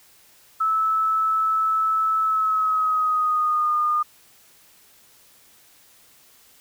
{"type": "tone with pitch glide", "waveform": "sine", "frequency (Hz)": [1306, 1218.5], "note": ["E6", "D#6"], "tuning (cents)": [-17, -37], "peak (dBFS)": -18, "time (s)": [0.6, 4.03], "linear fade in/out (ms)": 10, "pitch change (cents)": -120, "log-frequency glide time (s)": [2.21, 3.75], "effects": ["white hiss -54 dBFS RMS until 6.6 s"]}